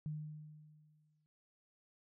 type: tone with exponential decay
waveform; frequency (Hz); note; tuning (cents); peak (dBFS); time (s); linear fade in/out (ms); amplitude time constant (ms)
sine; 152.4; D#3; -36; -37; 0.06-1.26; 0; 260
effects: none